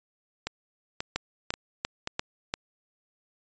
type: two click trains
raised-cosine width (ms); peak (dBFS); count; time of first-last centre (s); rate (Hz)
0.2; -10 / -13; 5 / 4; 1.16-2.539 / 0.47-2.074; 2.9 / 1.87
effects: resampled to 16000 Hz